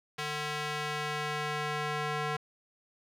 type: tone with band-pass filter sweep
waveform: square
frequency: 150 Hz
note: D3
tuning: 37 cents sharp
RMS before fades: -34 dBFS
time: 0.18-2.37 s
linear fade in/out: 10 ms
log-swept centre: 2600 to 1400 Hz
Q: 0.74
effects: none